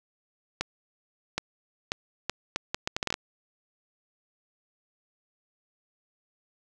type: accelerating click train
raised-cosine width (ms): 0.2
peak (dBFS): -10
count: 13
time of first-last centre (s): 0.61-3.141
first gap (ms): 770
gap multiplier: 0.7
effects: none